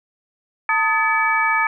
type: tone cluster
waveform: sine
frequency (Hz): 897 / 1257 / 1732 / 2286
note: A5 / D#6 / A6 / D7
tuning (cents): +33 / +17 / -28 / -47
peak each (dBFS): -21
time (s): 0.69-1.67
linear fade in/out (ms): 2
effects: none